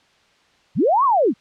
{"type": "linear two-way sweep", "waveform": "sine", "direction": "up then down", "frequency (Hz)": [88.6, 1153, 167.7], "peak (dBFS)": -13, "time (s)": [0.75, 1.34], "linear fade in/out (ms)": 50, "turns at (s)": 1.04, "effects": ["white hiss -57 dBFS RMS until 1.4 s", "low-pass 4000 Hz 12 dB/octave"]}